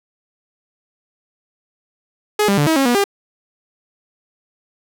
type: tone with pitch steps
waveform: sawtooth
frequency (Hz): 420.2 / 199.4 / 146 / 320.6 / 272 / 242 / 400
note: G#4 / G3 / D3 / E4 / C#4 / B3 / G4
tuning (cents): +20 / +30 / -10 / -48 / -33 / -35 / +35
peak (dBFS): -9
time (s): 2.39-3.041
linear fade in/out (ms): 5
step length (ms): 93
effects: none